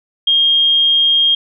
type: tone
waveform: sine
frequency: 3230 Hz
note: G#7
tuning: 49 cents flat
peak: -9 dBFS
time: 0.27-1.35 s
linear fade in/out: 5 ms
effects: none